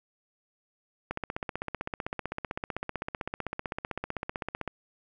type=click train; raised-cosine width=0.5 ms; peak=-17 dBFS; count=57; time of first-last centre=1.11-4.677 s; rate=15.7 Hz; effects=none